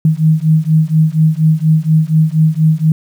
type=beating tone pair; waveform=sine; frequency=155.56 / 159.76 Hz; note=D#3 / D#3; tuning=0 / +46 cents; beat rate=4.2 Hz; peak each=-11 dBFS; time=0.05-2.92 s; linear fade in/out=2 ms; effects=7-bit